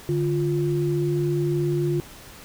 sine tone pair together, 146.83 / 349.6 Hz, D3 / F4, 0 / +2 cents, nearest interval octave + minor third, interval 1502 cents, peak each -23 dBFS, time 0.09-2 s, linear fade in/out 0 ms, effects pink hiss -44 dBFS RMS until 2.44 s

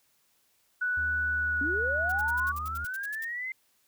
sine tone with pitch glide, 1480 to 1464.7 Hz, F#6 to F#6, 0 to -18 cents, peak -26 dBFS, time 0.81-2.52 s, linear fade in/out 10 ms, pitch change -18 cents, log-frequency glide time 1.32-1.6 s
triangle tone with vibrato, 76.9 Hz, D#2, 20 cents flat, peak -35 dBFS, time 0.97-2.85 s, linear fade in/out 5 ms, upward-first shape square, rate 2 Hz, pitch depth 11 cents each way
sine linear sweep, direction up, 261.6 to 2093 Hz, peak -32 dBFS, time 1.61-3.52 s, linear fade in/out 2 ms
blue noise bursts, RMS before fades -44 dBFS, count 13, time 2.09-3.248 s, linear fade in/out 5 ms, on 30 ms, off 64 ms
effects white hiss -69 dBFS RMS until 3.87 s

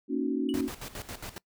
sine chord, D# minor seventh, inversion second, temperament equal, 233.1 / 277.2 / 311.1 / 370 Hz, A#3 / C#4 / D#4 / F#4, 0 / 0 / 0 / 0 cents, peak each -33 / -29 / -34 / -34 dBFS, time 0.08-0.7 s, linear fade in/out 50 ms
triangle tone with exponential decay, 2939 Hz, F#7, 12 cents flat, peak -34 dBFS, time 0.49-0.6 s, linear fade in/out 1 ms, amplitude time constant 23 ms
pink noise with tremolo, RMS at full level -39 dBFS, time 0.54-1.38 s, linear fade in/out 0 ms, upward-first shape square, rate 7.3 Hz, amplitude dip 75%
effects noise-tail reverb RT60 0.1 s tail -24 dB re dry

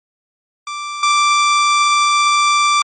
sawtooth tone with level steps, 1174.7 Hz, D6, in tune, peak -19 / -7 dBFS, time 0.67-2.82 s, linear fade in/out 2 ms, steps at 1.03 s, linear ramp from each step 2 ms, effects MP3 32 kbps

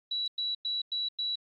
sine tone bursts, 3922 Hz, B7, 13 cents flat, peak -29 dBFS, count 5, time 0.11-1.356 s, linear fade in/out 5 ms, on 170 ms, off 99 ms, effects AAC 64 kbps

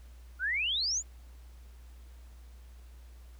sine exponential sweep, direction up, 1400 to 7300 Hz, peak -28 dBFS, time 0.39-1.03 s, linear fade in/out 50 ms, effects added 60 Hz sine -48 dBFS peak until 3.39 s + pink hiss -64 dBFS RMS until 3.39 s

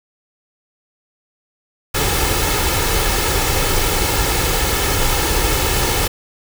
pink noise with comb filter, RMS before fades -17 dBFS, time 1.94-6.08 s, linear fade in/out 10 ms, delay 2.3 ms, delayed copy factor +0.55, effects none

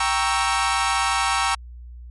sawtooth chord, G diminished seventh, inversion none, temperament equal, 784 / 932.3 / 1108.7 / 1318.5 Hz, G5 / Bb5 / Db6 / Fb6, 0 / 0 / 0 / 0 cents, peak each -21 dBFS, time 0-1.55 s, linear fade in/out 5 ms, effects added 60 Hz sine -36 dBFS peak until 2.1 s + MP3 48 kbps

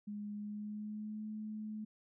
sine tone with pitch glide, 207.2 to 214.6 Hz, G#3 to A3, -4 to -43 cents, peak -40 dBFS, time 0.07-1.85 s, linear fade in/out 10 ms, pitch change +61 cents, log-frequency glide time 0.34-1.25 s, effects none

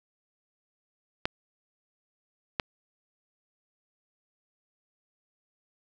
clicks, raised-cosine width 0.3 ms, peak -10 dBFS, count 2, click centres 1.255 / 2.598 s, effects none

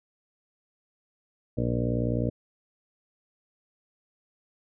harmonic tone with a mistuned harmonic, 59.9 Hz, A#1, 48 cents sharp, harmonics 1 / 2 / 3 / 4 / 5 / 6 / 7 / 8 / 9 / 10, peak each -35 / -28 / -36 / -31 / -33 / -43 / -40 / -34 / -38 / -37 dBFS, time 1.57-2.3 s, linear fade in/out 10 ms, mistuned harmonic 1, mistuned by +40 cents, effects none

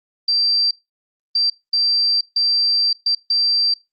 sine tone bursts at uneven times, 4699 Hz, D8, in tune, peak -14 dBFS, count 6, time 0.28-0.71 / 1.35-1.5 / 1.73-2.21 / 2.36-2.93 / 3.06-3.15 / 3.3-3.74 s, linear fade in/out 5 ms, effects noise-tail reverb RT60 0.2 s tail -20 dB re dry + Opus 48 kbps

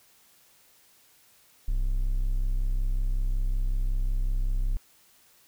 triangle tone, 32.7 Hz, C1, in tune, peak -21 dBFS, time 1.68-4.77 s, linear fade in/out 0 ms, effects white hiss -60 dBFS RMS until 5.47 s

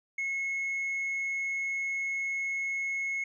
sine tone with tanh clipping, 2179 Hz, C#7, 30 cents flat, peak -30 dBFS, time 0.18-3.24 s, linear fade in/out 5 ms, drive 1 dB, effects none

